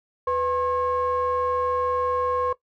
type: ring-modulated tone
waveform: triangle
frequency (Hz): 287.5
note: D4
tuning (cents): -37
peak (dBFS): -16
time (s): 0.27-2.53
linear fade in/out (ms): 5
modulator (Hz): 786
effects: noise-tail reverb RT60 0.1 s tail -17 dB re dry